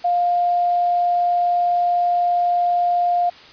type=tone; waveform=sine; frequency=704 Hz; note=F5; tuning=14 cents sharp; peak=-15 dBFS; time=0.04-3.3 s; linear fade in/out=10 ms; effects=white hiss -43 dBFS RMS until 3.52 s + resampled to 11025 Hz